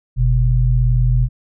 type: tone pair together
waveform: sine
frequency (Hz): 46.59 / 124.3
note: F#1 / B2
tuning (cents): +13 / +12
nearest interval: octave + perfect fourth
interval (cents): 1699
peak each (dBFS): -14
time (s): 0.16-1.29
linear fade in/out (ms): 50
effects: none